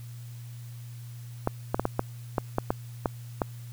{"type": "clicks", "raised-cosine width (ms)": 1, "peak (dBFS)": -10, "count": 10, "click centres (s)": [1.474, 1.745, 1.796, 1.854, 1.994, 2.382, 2.584, 2.705, 3.058, 3.418], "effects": ["added 119 Hz sine -39 dBFS peak until 3.72 s", "white hiss -55 dBFS RMS until 3.72 s"]}